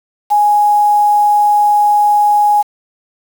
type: tone with quantisation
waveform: sine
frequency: 830.6 Hz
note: G#5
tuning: in tune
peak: -7 dBFS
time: 0.3-2.63 s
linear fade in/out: 20 ms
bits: 5
effects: none